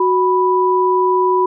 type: tone pair together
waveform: sine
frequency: 369.7 / 987 Hz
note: F#4 / B5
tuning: -1 / -1 cents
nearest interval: octave + perfect fourth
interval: 1700 cents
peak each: -14 dBFS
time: 0-1.46 s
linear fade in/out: 5 ms
effects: none